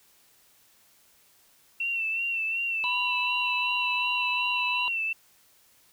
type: tone with vibrato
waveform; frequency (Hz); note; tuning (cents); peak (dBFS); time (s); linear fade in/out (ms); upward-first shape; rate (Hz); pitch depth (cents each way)
sine; 2700; E7; +41; -26; 1.8-5.13; 5; sine; 2.7; 45
type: harmonic tone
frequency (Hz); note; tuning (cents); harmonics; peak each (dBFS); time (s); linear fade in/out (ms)
988; B5; 0; 1 / 3 / 4; -30 / -35 / -36; 2.84-4.88; 0
effects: white hiss -61 dBFS RMS until 5.92 s